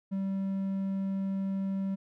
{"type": "tone", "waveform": "triangle", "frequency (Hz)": 193.8, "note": "G3", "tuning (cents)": -20, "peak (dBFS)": -27, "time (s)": [0.11, 1.96], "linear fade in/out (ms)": 20, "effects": []}